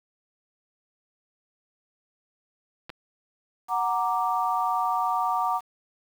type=clicks; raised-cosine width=0.3 ms; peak=-22 dBFS; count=2; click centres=2.895 / 2.901 s
type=chord; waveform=sine; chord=Gb augmented; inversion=none; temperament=equal; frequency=740 / 932.3 / 1174.7 Hz; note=Gb5 / Bb5 / D6; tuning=0 / 0 / 0 cents; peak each=-27 dBFS; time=3.68-5.61 s; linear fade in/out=50 ms
effects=8-bit